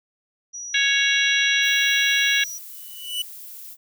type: tone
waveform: sine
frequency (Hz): 5820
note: F#8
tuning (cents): -29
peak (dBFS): -31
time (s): 0.53-2.59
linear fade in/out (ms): 20
type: harmonic tone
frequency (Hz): 554.4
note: C#5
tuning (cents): 0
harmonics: 3 / 4 / 5 / 6 / 7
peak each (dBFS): -22 / -23 / -24 / -25 / -25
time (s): 0.74-2.44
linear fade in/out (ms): 5
type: noise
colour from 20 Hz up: violet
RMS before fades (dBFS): -39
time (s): 1.61-3.77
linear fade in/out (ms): 50
type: tone with exponential growth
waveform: 45% pulse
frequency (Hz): 2960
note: F#7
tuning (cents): 0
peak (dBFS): -21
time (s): 2.71-3.22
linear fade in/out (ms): 5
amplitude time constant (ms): 110
effects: none